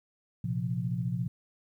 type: chord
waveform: sine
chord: Bb suspended second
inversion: none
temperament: equal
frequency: 116.54 / 130.81 / 174.61 Hz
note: Bb2 / C3 / F3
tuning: 0 / 0 / 0 cents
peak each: -33 dBFS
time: 0.44-1.28 s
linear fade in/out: 5 ms
effects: 11-bit